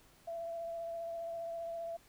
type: tone with vibrato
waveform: sine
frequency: 671 Hz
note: E5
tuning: 31 cents sharp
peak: -38 dBFS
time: 0.27-1.97 s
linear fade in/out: 10 ms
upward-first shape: triangle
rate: 15 Hz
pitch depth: 19 cents each way
effects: pink hiss -64 dBFS RMS until 2.08 s